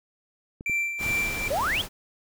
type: clicks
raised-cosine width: 3 ms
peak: -25 dBFS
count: 5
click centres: 0.609 / 0.697 / 1.012 / 1.064 / 1.107 s
type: tone with tremolo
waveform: triangle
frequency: 2349 Hz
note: D7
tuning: in tune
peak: -21 dBFS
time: 0.66-1.48 s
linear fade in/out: 2 ms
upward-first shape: sine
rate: 2.5 Hz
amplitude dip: 60%
type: noise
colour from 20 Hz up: pink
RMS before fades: -34 dBFS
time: 0.98-1.89 s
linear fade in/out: 50 ms
type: exponential sweep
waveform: sine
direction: up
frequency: 502 to 3518 Hz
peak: -23 dBFS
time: 1.5-1.82 s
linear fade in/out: 10 ms
effects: none